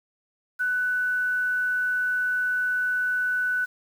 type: tone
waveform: sine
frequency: 1492 Hz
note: F#6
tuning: 14 cents sharp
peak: -22 dBFS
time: 0.59-3.66 s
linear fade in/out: 20 ms
effects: 8-bit